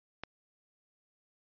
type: click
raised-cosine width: 0.3 ms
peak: -22 dBFS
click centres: 0.236 s
effects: resampled to 11025 Hz